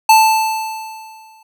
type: tone with exponential decay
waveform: square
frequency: 880 Hz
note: A5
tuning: in tune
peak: -5 dBFS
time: 0.09-1.43 s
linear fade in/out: 5 ms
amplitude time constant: 290 ms
effects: none